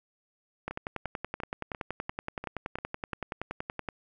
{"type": "two click trains", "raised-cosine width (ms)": 0.5, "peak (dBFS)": [-22, -18], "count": [8, 35], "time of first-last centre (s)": [[0.71, 3.132], [0.68, 3.888]], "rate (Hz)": [2.89, 10.6], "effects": []}